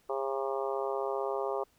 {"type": "harmonic tone with a mistuned harmonic", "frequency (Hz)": 135.5, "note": "C#3", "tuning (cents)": -39, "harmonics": [3, 4, 5, 6, 7, 8, 9], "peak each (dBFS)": [-34, -36, -38, -40, -41, -42, -43], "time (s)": [0.09, 1.64], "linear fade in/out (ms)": 10, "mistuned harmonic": 9, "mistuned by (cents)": -31, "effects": ["pink hiss -68 dBFS RMS until 1.78 s"]}